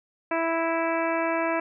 harmonic tone, 329.6 Hz, E4, in tune, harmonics 1 / 2 / 3 / 4 / 5 / 6 / 7 / 8, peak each -29 / -27 / -30 / -34 / -34 / -38 / -35 / -39 dBFS, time 0.31-1.6 s, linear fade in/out 5 ms, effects none

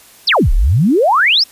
sine exponential two-way sweep, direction down then up, 5560 to 30.11 to 5560 Hz, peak -8 dBFS, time 0.27-1.44 s, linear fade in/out 10 ms, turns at 0.52 s, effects white hiss -43 dBFS RMS until 1.51 s + resampled to 32000 Hz

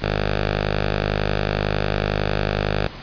5% pulse tone with notch filter, 51 Hz, G#1, 31 cents flat, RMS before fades -22 dBFS, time 0.02-2.88 s, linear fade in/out 5 ms, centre 280 Hz, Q 1.2, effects pink hiss -37 dBFS RMS until 3.02 s + resampled to 11025 Hz

